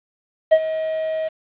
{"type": "tone with ADSR envelope", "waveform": "triangle", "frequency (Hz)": 635, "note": "D#5", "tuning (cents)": 35, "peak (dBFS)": -5, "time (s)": [0.51, 1.29], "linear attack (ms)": 17, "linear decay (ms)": 59, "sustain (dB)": -14, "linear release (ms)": 15, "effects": ["resampled to 8000 Hz", "7-bit"]}